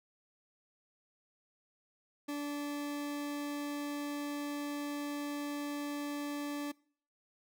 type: tone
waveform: 40% pulse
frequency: 290 Hz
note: D4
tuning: 22 cents flat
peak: -35 dBFS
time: 2.28-6.72 s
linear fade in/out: 10 ms
effects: noise-tail reverb RT60 0.5 s tail -23 dB re dry